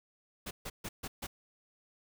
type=noise bursts; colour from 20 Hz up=pink; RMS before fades=-40 dBFS; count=5; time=0.46-1.27 s; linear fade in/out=10 ms; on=50 ms; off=140 ms; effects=none